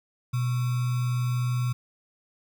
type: tone with sample-and-hold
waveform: sine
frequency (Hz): 123.47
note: B2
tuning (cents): 0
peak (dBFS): -23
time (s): 0.33-1.73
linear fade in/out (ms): 10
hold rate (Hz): 1225
effects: none